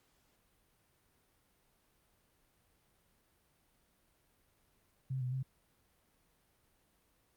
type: tone with pitch steps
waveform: sine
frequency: 131.7 / 126 / 131.7 Hz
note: C3 / B2 / C3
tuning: +12 / +35 / +12 cents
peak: -34 dBFS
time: 5.1-5.43 s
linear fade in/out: 10 ms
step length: 110 ms
effects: pink hiss -73 dBFS RMS until 7.36 s + Opus 48 kbps